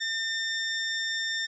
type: tone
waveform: 20% pulse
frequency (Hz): 1805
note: A6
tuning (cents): +44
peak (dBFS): -23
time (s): 0-1.47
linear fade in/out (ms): 20
effects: resampled to 22050 Hz